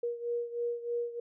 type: beating tone pair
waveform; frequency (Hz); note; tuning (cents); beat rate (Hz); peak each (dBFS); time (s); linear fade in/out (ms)
sine; 474.1 / 477.3; A#4 / A#4; +29 / +41; 3.2; -33 / -37; 0.03-1.2; 5
effects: none